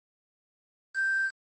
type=tone with quantisation; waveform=sine; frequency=1568 Hz; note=G6; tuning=in tune; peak=-24 dBFS; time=0.94-1.31 s; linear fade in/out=50 ms; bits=7; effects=MP3 32 kbps

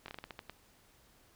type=slowing click train; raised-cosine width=0.3 ms; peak=-27 dBFS; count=9; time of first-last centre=0.06-0.497 s; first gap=22 ms; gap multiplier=1.25; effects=pink hiss -65 dBFS RMS until 1.35 s

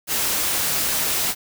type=noise; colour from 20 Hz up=white; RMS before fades=-22 dBFS; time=0.07-1.35 s; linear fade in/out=50 ms; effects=none

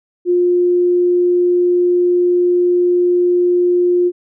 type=tone; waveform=sine; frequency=354.6 Hz; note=F4; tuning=26 cents sharp; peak=-10 dBFS; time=0.25-4.12 s; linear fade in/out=50 ms; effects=none

